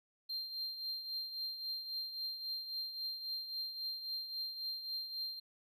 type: tone with tremolo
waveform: triangle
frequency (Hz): 4175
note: C8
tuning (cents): -5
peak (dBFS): -35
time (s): 0.29-5.4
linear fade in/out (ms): 10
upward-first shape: triangle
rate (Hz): 3.7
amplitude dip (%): 65
effects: none